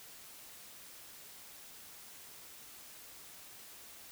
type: silence
effects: white hiss -53 dBFS RMS until 4.11 s